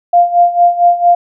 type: tone with tremolo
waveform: sine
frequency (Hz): 698.5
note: F5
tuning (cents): 0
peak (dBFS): -3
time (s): 0.13-1.15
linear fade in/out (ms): 5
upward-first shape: sine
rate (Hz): 4.4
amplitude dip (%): 80
effects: none